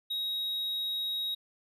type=tone; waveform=triangle; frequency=3795 Hz; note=A#7; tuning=30 cents sharp; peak=-29 dBFS; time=0.1-1.35 s; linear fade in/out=10 ms; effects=none